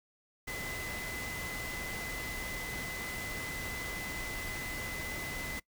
sine tone in noise, 2022 Hz, B6, 40 cents sharp, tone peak -40 dBFS, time 0.47-5.6 s, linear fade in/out 10 ms, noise pink, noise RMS -41 dBFS, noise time 0.47-5.6 s, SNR -2 dB, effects noise-tail reverb RT60 0.1 s tail -21 dB re dry

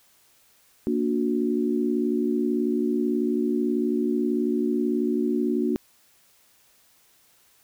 sine chord, Bb augmented, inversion none, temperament just, 233.1 / 291.4 / 364.2 Hz, Bb3 / D4 / F#4, 0 / -13 / -27 cents, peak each -25 / -26 / -26 dBFS, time 0.87-5.76 s, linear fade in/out 0 ms, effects white hiss -60 dBFS RMS until 7.63 s

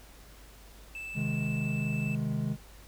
triangle tone, 2638 Hz, E7, 1 cent sharp, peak -36 dBFS, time 0.95-2.15 s, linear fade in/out 2 ms
triangle chord, Ab major, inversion first, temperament equal, 130.81 / 155.56 / 207.7 Hz, C3 / Eb3 / Ab3, 0 / 0 / 0 cents, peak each -31 dBFS, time 1.14-2.57 s, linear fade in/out 50 ms
effects added 50 Hz sine -51 dBFS peak until 2.87 s + pink hiss -55 dBFS RMS until 2.87 s

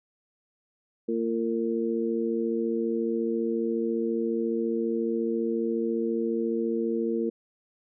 harmonic tone, 114.5 Hz, A#2, 31 cents flat, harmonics 2 / 3 / 4, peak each -29 / -29 / -29 dBFS, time 1.08-7.3 s, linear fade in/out 10 ms, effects none

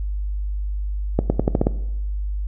accelerating click train, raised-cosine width 2 ms, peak -3 dBFS, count 7, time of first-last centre 1.19-1.669 s, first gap 110 ms, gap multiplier 0.87, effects noise-tail reverb RT60 0.9 s tail -17 dB re dry + added 50 Hz sine -22 dBFS peak until 2.47 s

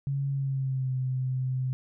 sine tone with pitch glide, 138.59 to 129.31 Hz, C#3 to C3, 0 to -20 cents, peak -26 dBFS, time 0.07-1.73 s, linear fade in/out 0 ms, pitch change -120 cents, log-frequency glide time 0.3-0.93 s, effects none

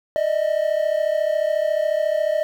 triangle tone pair together, 600.9 / 635 Hz, D5 / D#5, +40 / +35 cents, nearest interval minor second, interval 95 cents, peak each -19 dBFS, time 0.16-2.43 s, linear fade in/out 0 ms, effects 8-bit

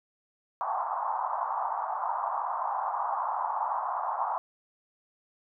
white band-pass noise, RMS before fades -31 dBFS, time 0.61-4.38 s, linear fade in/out 0 ms, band 740 to 1100 Hz, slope 48 dB/octave, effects none

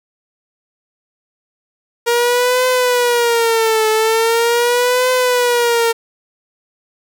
sawtooth tone with vibrato, 470.4 Hz, A#4, 16 cents sharp, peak -8 dBFS, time 2.06-5.93 s, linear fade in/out 20 ms, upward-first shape triangle, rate 0.41 Hz, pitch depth 140 cents each way, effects none

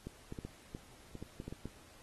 clicks, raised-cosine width 3 ms, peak -29 dBFS, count 11, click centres 0.07 / 0.324 / 0.388 / 0.45 / 0.749 / 1.153 / 1.226 / 1.401 / 1.48 / 1.525 / 1.656 s, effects pink hiss -60 dBFS RMS until 2.02 s + AAC 32 kbps

